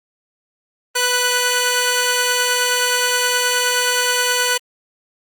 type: tone pair together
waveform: 10% pulse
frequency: 493.5 / 1490 Hz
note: B4 / F#6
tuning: -1 / +12 cents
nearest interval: octave + perfect fifth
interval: 1913 cents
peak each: -10 dBFS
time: 0.95-4.58 s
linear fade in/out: 10 ms
effects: Opus 32 kbps